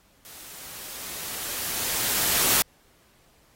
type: noise with level ramp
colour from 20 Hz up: white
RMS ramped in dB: -45 to -20 dBFS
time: 0.25-2.62 s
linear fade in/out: 0 ms
effects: pink hiss -61 dBFS RMS until 3.55 s + AAC 48 kbps